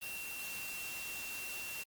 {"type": "tone in noise", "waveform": "sine", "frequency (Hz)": 2726, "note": "F7", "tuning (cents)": -43, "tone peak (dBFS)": -43, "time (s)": [0.01, 1.84], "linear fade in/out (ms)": 20, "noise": "white", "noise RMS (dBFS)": -45, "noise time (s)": [0.01, 1.84], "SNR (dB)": -1, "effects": ["Opus 24 kbps"]}